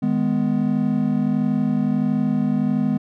triangle chord, G# minor, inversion second, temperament just, 155.74 / 207.7 / 249.2 Hz, D#3 / G#3 / B3, +2 / 0 / +16 cents, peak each -23 / -19 / -19 dBFS, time 0.02-2.98 s, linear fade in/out 10 ms, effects none

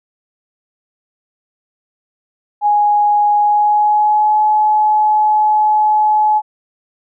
sine tone with pitch glide, 830.6 to 852 Hz, G#5 to G#5, 0 to +44 cents, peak -9 dBFS, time 2.61-6.42 s, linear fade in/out 50 ms, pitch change +44 cents, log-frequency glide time 3.39-4.4 s, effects none

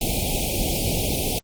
pink band-stop noise, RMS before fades -23 dBFS, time 0.01-1.39 s, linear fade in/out 5 ms, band 820 to 2300 Hz, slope 96 dB/octave, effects Opus 24 kbps

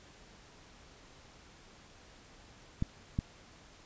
clicks, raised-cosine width 5 ms, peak -18 dBFS, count 2, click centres 2.824 / 3.189 s, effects pink hiss -57 dBFS RMS until 3.85 s + resampled to 16000 Hz

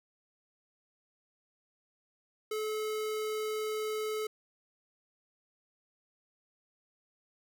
square tone, 431 Hz, A4, 36 cents flat, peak -33 dBFS, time 2.51-4.27 s, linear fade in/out 5 ms, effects none

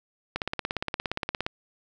click train, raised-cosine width 0.3 ms, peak -12 dBFS, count 20, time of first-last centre 0.36-1.465 s, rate 17.2 Hz, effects none

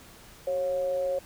sine tone with amplitude modulation, 546 Hz, C#5, 26 cents flat, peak -23 dBFS, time 0.47-1.19 s, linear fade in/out 5 ms, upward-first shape sine, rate 166 Hz, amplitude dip 50%, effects pink hiss -51 dBFS RMS until 1.25 s

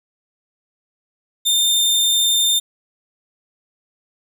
sawtooth tone, 3611 Hz, A7, 44 cents sharp, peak -11 dBFS, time 1.45-2.6 s, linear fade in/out 20 ms, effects none

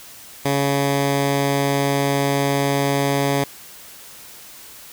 10% pulse tone, 140 Hz, C#3, 18 cents sharp, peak -9 dBFS, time 0.45-3.44 s, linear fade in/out 5 ms, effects white hiss -41 dBFS RMS until 4.92 s

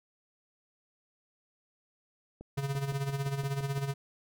click train, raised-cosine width 2 ms, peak -32 dBFS, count 9, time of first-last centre 2.41-3.778 s, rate 5.85 Hz
square tone with tremolo, 138.59 Hz, C#3, in tune, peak -29 dBFS, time 2.57-3.94 s, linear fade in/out 10 ms, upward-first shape sine, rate 16 Hz, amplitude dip 65%
effects none

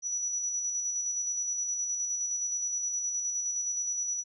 sine tone with tremolo, 5890 Hz, F#8, 9 cents flat, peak -28 dBFS, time 0.02-4.24 s, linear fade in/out 50 ms, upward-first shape square, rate 9.6 Hz, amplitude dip 30%, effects none

